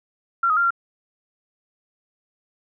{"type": "tone with pitch steps", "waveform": "sine", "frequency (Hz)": [1370, 1258, 1390, 1376], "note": ["F6", "D#6", "F6", "F6"], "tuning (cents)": [-34, 19, -9, -26], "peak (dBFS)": -16, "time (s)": [0.43, 0.706], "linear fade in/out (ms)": 5, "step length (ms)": 69, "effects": []}